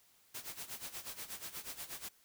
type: noise with tremolo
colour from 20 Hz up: white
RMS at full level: -43 dBFS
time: 0.34-2.09 s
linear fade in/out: 10 ms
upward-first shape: sine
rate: 8.3 Hz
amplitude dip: 80%
effects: white hiss -68 dBFS RMS until 2.24 s